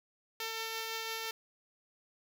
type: tone with tremolo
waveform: 5% pulse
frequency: 448.9 Hz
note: A4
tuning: 35 cents sharp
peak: -24 dBFS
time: 0.4-1.31 s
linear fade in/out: 2 ms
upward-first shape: triangle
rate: 5.9 Hz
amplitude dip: 25%
effects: none